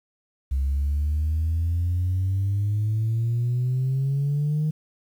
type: exponential sweep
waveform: sine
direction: up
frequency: 66.4 to 155.56 Hz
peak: -19 dBFS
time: 0.51-4.71 s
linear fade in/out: 10 ms
effects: tanh soft clip ceiling -18 dBFS + 9-bit